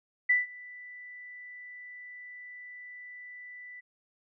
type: tone with ADSR envelope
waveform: sine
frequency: 1980 Hz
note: B6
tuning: 4 cents sharp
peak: -19 dBFS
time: 0.29-3.81 s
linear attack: 11 ms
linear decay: 160 ms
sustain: -24 dB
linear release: 18 ms
effects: none